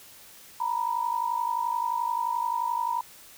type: tone pair together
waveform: sine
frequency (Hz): 928.5 / 980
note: A#5 / B5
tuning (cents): -7 / -14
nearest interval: minor second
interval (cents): 93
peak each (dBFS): -28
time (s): 0.6-3.01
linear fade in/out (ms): 5
effects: white hiss -50 dBFS RMS until 3.37 s